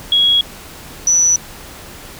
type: tone pair in turn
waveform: sine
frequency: 3322 / 5934 Hz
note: G#7 / F#8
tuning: 0 / +4 cents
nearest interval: minor seventh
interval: 1004 cents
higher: second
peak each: -9 dBFS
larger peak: neither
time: 0.12-0.41 / 1.07-1.36 s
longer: neither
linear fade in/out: 2 ms
effects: pink hiss -35 dBFS RMS until 2.19 s